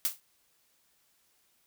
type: noise with exponential decay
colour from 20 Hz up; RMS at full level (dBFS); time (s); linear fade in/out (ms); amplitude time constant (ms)
blue; -25; 0.05-0.2; 0; 31
effects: white hiss -70 dBFS RMS until 1.66 s